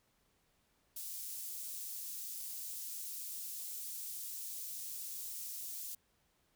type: high-pass noise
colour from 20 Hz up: white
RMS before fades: -44 dBFS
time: 0.96-5.95 s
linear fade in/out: 5 ms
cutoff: 6300 Hz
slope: 12 dB/octave
effects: pink hiss -75 dBFS RMS until 6.55 s